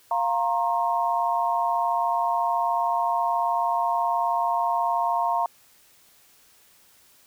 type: chord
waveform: sine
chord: F suspended fourth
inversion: none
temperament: equal with one note detuned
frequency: 698.5 / 932.3 / 1071 Hz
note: F5 / Bb5 / C6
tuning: 0 / 0 / +40 cents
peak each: -25 / -24 / -28 dBFS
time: 0.11-5.46 s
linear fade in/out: 2 ms
effects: white hiss -57 dBFS RMS until 7.26 s